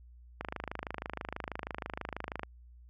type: click train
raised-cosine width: 0.5 ms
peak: -21 dBFS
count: 54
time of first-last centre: 0.41-2.433 s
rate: 26.2 Hz
effects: added 60 Hz sine -52 dBFS peak until 2.89 s